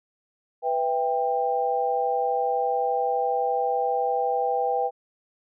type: chord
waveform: sine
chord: E minor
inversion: second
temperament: just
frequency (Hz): 494.4 / 659.3 / 791.1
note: B4 / E5 / G5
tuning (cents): +2 / 0 / +16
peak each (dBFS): -26 / -30 / -24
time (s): 0.62-4.91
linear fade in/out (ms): 50
effects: none